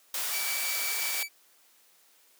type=high-pass noise; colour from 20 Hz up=white; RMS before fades=-32 dBFS; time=0.14-1.23 s; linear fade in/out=2 ms; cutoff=570 Hz; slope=12 dB/octave
type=tone with tremolo; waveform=sawtooth; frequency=2300 Hz; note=D7; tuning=37 cents flat; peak=-29 dBFS; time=0.3-1.29 s; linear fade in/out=50 ms; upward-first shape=sine; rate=5.7 Hz; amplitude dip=25%
effects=white hiss -62 dBFS RMS until 2.39 s + high-pass 300 Hz 12 dB/octave